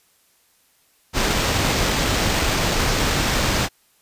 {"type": "noise with sample-and-hold", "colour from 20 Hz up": "pink", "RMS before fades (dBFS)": -20, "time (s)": [1.13, 3.69], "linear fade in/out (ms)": 50, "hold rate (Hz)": 11025, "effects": ["white hiss -60 dBFS RMS until 4.01 s", "resampled to 32000 Hz"]}